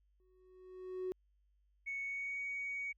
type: tone with exponential growth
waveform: triangle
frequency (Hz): 370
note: F#4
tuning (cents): 0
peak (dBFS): -31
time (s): 0.2-1.12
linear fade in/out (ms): 0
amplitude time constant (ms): 200
type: tone with pitch glide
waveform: sine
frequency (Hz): 2217 to 2245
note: C#7 to C#7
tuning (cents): 0 to +21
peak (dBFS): -37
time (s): 1.86-2.93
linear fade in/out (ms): 20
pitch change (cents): +21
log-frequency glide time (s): 2.01-2.4
effects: tanh soft clip ceiling -33 dBFS + added 50 Hz sine -70 dBFS peak until 2.97 s